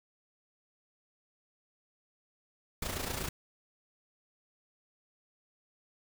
pink noise with amplitude modulation, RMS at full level -34 dBFS, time 2.82-3.29 s, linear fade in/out 5 ms, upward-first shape sine, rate 28.5 Hz, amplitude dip 60%, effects none

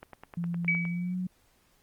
click train, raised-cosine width 0.5 ms, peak -28 dBFS, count 9, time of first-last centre 0.03-0.852 s, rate 9.73 Hz
sine tone with pitch glide, 171.7 to 182.96 Hz, F3 to F#3, -29 to -19 cents, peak -29 dBFS, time 0.37-1.27 s, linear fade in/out 5 ms, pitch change +110 cents, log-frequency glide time 0.88-1.16 s
sine tone with exponential decay, 2279 Hz, C#7, 47 cents sharp, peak -21 dBFS, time 0.68-1.14 s, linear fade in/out 1 ms, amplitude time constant 100 ms
effects pink hiss -66 dBFS RMS until 1.82 s + Opus 24 kbps

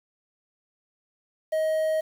triangle tone with quantisation, 630 Hz, D#5, 21 cents sharp, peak -20 dBFS, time 1.52-2.01 s, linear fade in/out 10 ms, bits 8, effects none

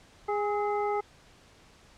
harmonic tone with a mistuned harmonic, 412.3 Hz, G#4, 13 cents flat, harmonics 1 / 2 / 3 / 5, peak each -29 / -30 / -36 / -42 dBFS, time 0.28-1.01 s, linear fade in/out 10 ms, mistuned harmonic 3, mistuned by +52 cents, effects pink hiss -57 dBFS RMS until 1.97 s + low-pass 7000 Hz 12 dB/octave

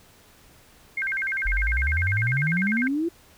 sine tone with vibrato, 1833 Hz, A#6, 30 cents flat, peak -24 dBFS, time 0.97-2.88 s, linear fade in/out 5 ms, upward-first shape square, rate 10 Hz, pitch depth 270 cents each way
sine exponential sweep, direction up, 41.2 to 349.2 Hz, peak -22 dBFS, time 1.45-3.09 s, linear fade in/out 10 ms
effects pink hiss -54 dBFS RMS until 3.37 s

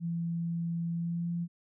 sine tone with pitch glide, 168.6 to 171.35 Hz, E3 to F3, +39 to -33 cents, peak -30 dBFS, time 0-1.48 s, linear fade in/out 50 ms, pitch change +28 cents, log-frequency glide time 0.92-1.31 s, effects none

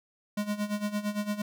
square tone with tremolo, 207.7 Hz, G#3, in tune, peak -27 dBFS, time 0.37-1.42 s, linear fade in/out 5 ms, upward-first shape sine, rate 8.8 Hz, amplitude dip 80%, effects none

